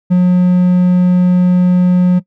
triangle tone with hard clipping, 180 Hz, F#3, 47 cents flat, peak -7 dBFS, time 0.1-2.2 s, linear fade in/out 20 ms, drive 6 dB, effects noise-tail reverb RT60 0.1 s tail -19 dB re dry

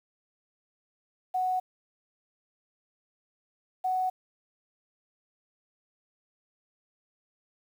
sine tone pair in turn, 740 / 743.4 Hz, F#5 / F#5, 0 / +8 cents, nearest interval unison, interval 8 cents, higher second, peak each -25 dBFS, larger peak neither, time 1.34-1.6 / 3.84-4.1 s, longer neither, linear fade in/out 10 ms, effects 9-bit

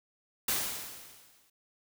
white noise with exponential decay, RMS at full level -28 dBFS, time 0.48-1.5 s, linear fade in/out 5 ms, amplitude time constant 220 ms, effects none

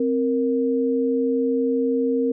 sine tone pair together, 262.6 / 466.2 Hz, C4 / A#4, +6 / 0 cents, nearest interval minor seventh, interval 994 cents, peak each -21 dBFS, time 0-2.32 s, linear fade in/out 5 ms, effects none

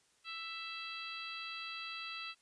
harmonic tone with a mistuned harmonic, 662 Hz, E5, 7 cents sharp, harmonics 2 / 3 / 4 / 5 / 6 / 7, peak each -48 / -53 / -45 / -50 / -49 / -53 dBFS, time 0.24-2.35 s, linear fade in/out 50 ms, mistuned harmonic 5, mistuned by -25 cents, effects white hiss -71 dBFS RMS until 2.41 s + resampled to 22050 Hz

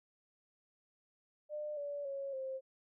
sine tone with pitch steps, 600 / 575.2 / 551.5 / 528.7 Hz, D5 / D5 / C#5 / C5, +37 / -36 / -9 / +18 cents, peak -38 dBFS, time 1.49-2.61 s, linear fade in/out 50 ms, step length 280 ms, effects none

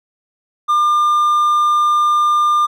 triangle tone, 1200 Hz, D6, 37 cents sharp, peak -9 dBFS, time 0.68-2.67 s, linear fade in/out 20 ms, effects none

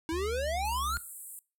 square exponential sweep, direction up, 313.2 to 1445 Hz, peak -31 dBFS, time 0.09-0.97 s, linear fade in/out 0 ms
triangle tone with pitch glide, 73.42 to 68.11 Hz, D2 to C#2, 0 to -30 cents, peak -34 dBFS, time 0.12-0.98 s, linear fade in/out 5 ms, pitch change -130 cents, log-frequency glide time 0.32-0.68 s
white high-pass noise, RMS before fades -40 dBFS, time 0.65-1.39 s, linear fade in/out 0 ms, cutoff 7800 Hz, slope 96 dB/octave
effects noise-tail reverb RT60 0.3 s tail -22 dB re dry + low-pass 12000 Hz 12 dB/octave

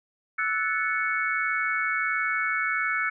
sine chord, F# minor seventh, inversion third, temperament equal with one note detuned, 1318.5 / 1480 / 1739.8 / 2217 Hz, E6 / F#6 / A6 / C#7, 0 / 0 / -20 / 0 cents, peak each -30 / -29 / -31 / -28 dBFS, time 0.38-3.1 s, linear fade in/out 10 ms, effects none

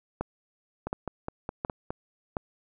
two click trains, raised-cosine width 1 ms, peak -18 / -15 dBFS, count 6 / 4, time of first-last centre 0.87-1.905 / 0.21-2.368 s, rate 4.83 / 1.39 Hz, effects none

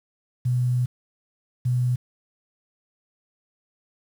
sine tone pair in turn, 124.2 / 124.2 Hz, B2 / B2, +10 / +10 cents, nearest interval unison, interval 0 cents, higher neither, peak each -19 dBFS, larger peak neither, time 0.45-0.86 / 1.65-1.96 s, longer first, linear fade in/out 10 ms, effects 8-bit

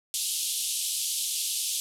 white band-pass noise, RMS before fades -30 dBFS, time 0.14-1.8 s, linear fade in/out 0 ms, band 2900 to 12000 Hz, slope 48 dB/octave, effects none

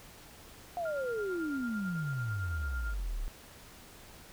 sine exponential sweep, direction down, 720 to 32.79 Hz, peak -32 dBFS, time 0.77-3.28 s, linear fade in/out 0 ms
sine tone with tremolo, 1401 Hz, F6, 5 cents sharp, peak -38 dBFS, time 0.85-2.94 s, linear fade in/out 5 ms, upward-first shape sine, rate 9 Hz, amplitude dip 55%
effects pink hiss -53 dBFS RMS until 4.32 s

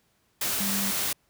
sine tone in noise, 198.2 Hz, G3, 19 cents sharp, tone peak -30 dBFS, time 0.6-0.91 s, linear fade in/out 5 ms, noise white, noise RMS -28 dBFS, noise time 0.41-1.13 s, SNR -5 dB, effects pink hiss -68 dBFS RMS until 1.29 s + high-pass 60 Hz 12 dB/octave

